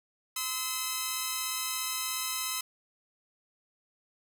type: tone pair together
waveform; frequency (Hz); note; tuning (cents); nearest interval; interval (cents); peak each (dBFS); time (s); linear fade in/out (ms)
5% pulse; 1027 / 1293; C6 / E6; -33 / -34; major third; 399; -22; 0.36-2.61; 5
effects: none